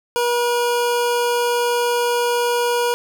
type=tone; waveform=25% pulse; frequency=480.6 Hz; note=B4; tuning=47 cents flat; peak=-13 dBFS; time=0.16-2.94 s; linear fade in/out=0 ms; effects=none